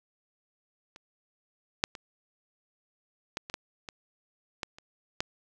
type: clicks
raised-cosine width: 0.2 ms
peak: -30 / -6 / -24 / -15 / -23 / -15 / -22 / -15 / -30 / -11 dBFS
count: 10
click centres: 0.961 / 1.839 / 1.952 / 3.371 / 3.499 / 3.541 / 3.888 / 4.632 / 4.785 / 5.205 s
effects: none